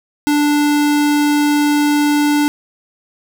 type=tone; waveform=square; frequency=293.7 Hz; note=D4; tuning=in tune; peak=-12 dBFS; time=0.27-2.48 s; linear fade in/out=0 ms; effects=none